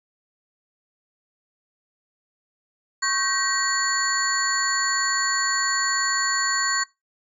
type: tone cluster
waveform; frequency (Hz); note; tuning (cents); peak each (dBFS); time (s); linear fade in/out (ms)
sine; 1102 / 1561 / 1901 / 4423 / 7040; C#6 / G6 / A#6 / C#8 / A8; -11 / -8 / +33 / -5 / 0; -27; 3.02-6.84; 10
effects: noise-tail reverb RT60 0.2 s tail -20 dB re dry + tanh soft clip ceiling -9 dBFS